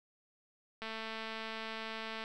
click train, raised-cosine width 0.3 ms, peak -26 dBFS, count 316, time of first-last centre 0.82-2.239 s, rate 222 Hz, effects none

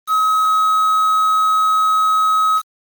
triangle tone with quantisation, 1275 Hz, D#6, 42 cents sharp, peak -10 dBFS, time 0.07-2.62 s, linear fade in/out 50 ms, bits 5, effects Opus 24 kbps

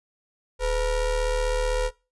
square ring-modulated tone, 233.1 Hz, A#3, in tune, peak -20 dBFS, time 0.59-1.91 s, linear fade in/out 50 ms, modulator 271 Hz, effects noise-tail reverb RT60 0.3 s tail -22 dB re dry + resampled to 24000 Hz

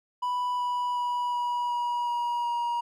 triangle tone with pitch steps, 987.8 / 981.5 / 975.3 / 969.1 / 963 / 956.9 / 950.9 Hz, B5 / B5 / B5 / B5 / B5 / A#5 / A#5, 0 / -11 / -22 / -33 / -44 / +45 / +34 cents, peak -24 dBFS, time 0.22-2.81 s, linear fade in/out 10 ms, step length 370 ms, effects none

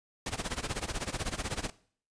pink noise with tremolo, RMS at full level -32 dBFS, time 0.26-1.7 s, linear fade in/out 2 ms, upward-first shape sine, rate 16 Hz, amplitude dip 90%, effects noise-tail reverb RT60 0.5 s tail -19 dB re dry + resampled to 22050 Hz

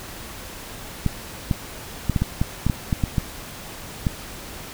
clicks, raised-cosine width 5 ms, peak -7 dBFS, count 12, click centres 1.063 / 1.512 / 2.097 / 2.162 / 2.22 / 2.415 / 2.666 / 2.698 / 2.928 / 3.038 / 3.182 / 4.068 s, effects pink hiss -37 dBFS RMS until 4.73 s

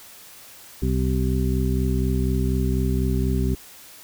harmonic tone, 64.1 Hz, C2, 35 cents flat, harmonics 1 / 2 / 3 / 4 / 6, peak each -22 / -25 / -27 / -28 / -30 dBFS, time 0.82-3.55 s, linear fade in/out 5 ms, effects white hiss -45 dBFS RMS until 4.03 s

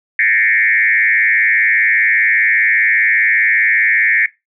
sine tone with frequency modulation, 1985 Hz, B6, 8 cents sharp, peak -10 dBFS, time 0.19-4.26 s, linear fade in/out 2 ms, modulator 105 Hz, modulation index 2.7, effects noise-tail reverb RT60 0.2 s tail -19 dB re dry

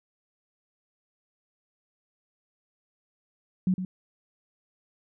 sine tone with echo, 185 Hz, F#3, in tune, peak -20 dBFS, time 3.67-3.74 s, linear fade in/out 2 ms, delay 110 ms, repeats 1, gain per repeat -9 dB, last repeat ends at 3.85 s, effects none

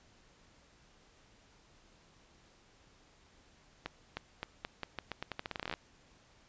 accelerating click train, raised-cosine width 0.3 ms, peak -21 dBFS, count 21, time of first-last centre 3.86-5.738 s, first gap 310 ms, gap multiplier 0.84, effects pink hiss -64 dBFS RMS until 6.48 s + resampled to 16000 Hz

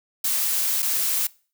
blue noise with dropouts, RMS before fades -23 dBFS, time 0.24-1.27 s, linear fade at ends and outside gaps 5 ms, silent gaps 0.822-0.826 s, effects noise-tail reverb RT60 0.4 s tail -23 dB re dry

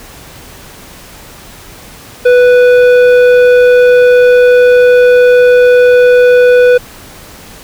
triangle tone with tanh clipping, 493.9 Hz, B4, in tune, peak -4 dBFS, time 2.25-6.78 s, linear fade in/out 10 ms, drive 15 dB, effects pink hiss -33 dBFS RMS until 7.63 s

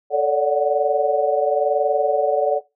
sine chord, D major seventh, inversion second, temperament equal with one note detuned, 440 / 566.3 / 587.3 / 740 Hz, A4 / C#5 / D5 / F#5, 0 / +37 / 0 / 0 cents, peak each -21 dBFS, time 0.1-2.61 s, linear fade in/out 50 ms, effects noise-tail reverb RT60 0.2 s tail -17 dB re dry

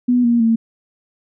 sine tone with pitch steps, 246.2 / 236.3 / 226.8 Hz, B3 / A#3 / A#3, -5 / +24 / -47 cents, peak -11 dBFS, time 0.08-0.56 s, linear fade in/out 10 ms, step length 160 ms, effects none

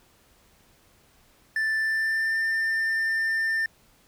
triangle tone with pitch glide, 1765 to 1794.8 Hz, A6 to A6, +5 to +34 cents, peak -21 dBFS, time 1.56-3.66 s, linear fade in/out 2 ms, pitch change +29 cents, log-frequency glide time 1.77-2.4 s, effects pink hiss -60 dBFS RMS until 4.07 s

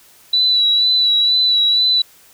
sine tone with vibrato, 3946 Hz, B7, 2 cents flat, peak -11 dBFS, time 0.33-2.02 s, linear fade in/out 5 ms, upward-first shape sine, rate 2.1 Hz, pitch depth 30 cents each way, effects white hiss -48 dBFS RMS until 2.33 s

